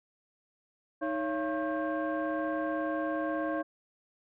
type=tone cluster; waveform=sine; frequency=312.5 / 558 / 680 / 1083 / 1587 Hz; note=D#4 / C#5 / F5 / C#6 / G6; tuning=+8 / +11 / -46 / -41 / +21 cents; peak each=-32 / -34 / -35 / -38 / -39 dBFS; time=1.01-3.63 s; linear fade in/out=20 ms; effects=tanh soft clip ceiling -23 dBFS